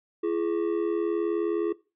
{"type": "ring-modulated tone", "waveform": "triangle", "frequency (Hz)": 379.2, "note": "F#4", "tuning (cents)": 43, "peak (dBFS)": -19, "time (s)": [0.23, 1.73], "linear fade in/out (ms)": 10, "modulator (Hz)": 39.8, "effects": ["noise-tail reverb RT60 0.3 s tail -20 dB re dry", "resampled to 8000 Hz"]}